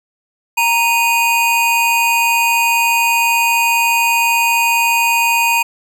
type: tone pair together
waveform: square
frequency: 931 / 2485 Hz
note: A#5 / D#7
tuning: -2 / -3 cents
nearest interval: octave + perfect fourth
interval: 1699 cents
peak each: -15 dBFS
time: 0.57-5.63 s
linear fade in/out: 10 ms
effects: none